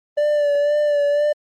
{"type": "tone with vibrato", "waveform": "triangle", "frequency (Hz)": 585, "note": "D5", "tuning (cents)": -7, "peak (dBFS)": -13, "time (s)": [0.17, 1.33], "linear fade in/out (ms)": 10, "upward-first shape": "sine", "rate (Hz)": 2, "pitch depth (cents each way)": 31, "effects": ["Opus 24 kbps"]}